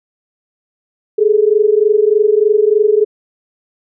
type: tone pair together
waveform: sine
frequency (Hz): 411.7 / 435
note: G#4 / A4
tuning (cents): -15 / -20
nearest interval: minor second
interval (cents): 95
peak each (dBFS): -11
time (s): 1.18-3.05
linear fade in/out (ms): 10
effects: none